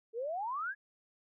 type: exponential sweep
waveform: sine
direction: up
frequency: 432 to 1720 Hz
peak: -34 dBFS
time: 0.13-0.75 s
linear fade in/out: 50 ms
effects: none